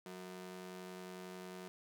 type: ring-modulated tone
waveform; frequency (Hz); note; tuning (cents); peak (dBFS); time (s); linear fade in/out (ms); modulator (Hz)
sawtooth; 276.1; C#4; -7; -40; 0.06-1.68; 0; 92.5
effects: none